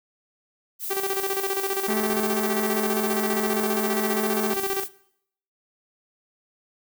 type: noise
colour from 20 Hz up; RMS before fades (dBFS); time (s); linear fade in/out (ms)
violet; -31; 0.79-4.89; 50
type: tone with tremolo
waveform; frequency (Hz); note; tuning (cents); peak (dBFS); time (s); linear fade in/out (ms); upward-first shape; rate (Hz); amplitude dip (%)
sawtooth; 389.6; G4; -11; -20; 0.9-4.84; 10; square; 15; 65
type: harmonic tone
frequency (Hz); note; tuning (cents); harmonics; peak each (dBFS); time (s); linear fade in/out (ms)
216.6; A3; -27; 1 / 2 / 3 / 4 / 5 / 6 / 7 / 8 / 9 / 10; -26 / -32 / -36 / -38 / -40 / -42 / -43 / -44 / -45 / -46; 1.88-4.54; 5
effects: noise-tail reverb RT60 0.7 s tail -19 dB re dry